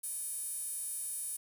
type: tone with high-pass filter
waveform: square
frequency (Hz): 340.3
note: F4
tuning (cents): -45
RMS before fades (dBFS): -39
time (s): 0.03-1.37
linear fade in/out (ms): 10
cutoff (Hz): 10000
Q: 6.6
effects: 10-bit